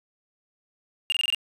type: tone bursts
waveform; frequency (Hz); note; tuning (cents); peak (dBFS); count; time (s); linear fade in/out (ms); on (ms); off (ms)
triangle; 2814; F7; +12; -19; 6; 1.1-1.347; 0; 22; 23
effects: resampled to 32000 Hz + 9-bit